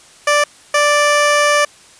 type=tone bursts at uneven times; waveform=15% pulse; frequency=587.3 Hz; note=D5; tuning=in tune; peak=-4 dBFS; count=2; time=0.27-0.44 / 0.74-1.65 s; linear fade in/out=5 ms; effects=white hiss -44 dBFS RMS until 1.99 s + resampled to 22050 Hz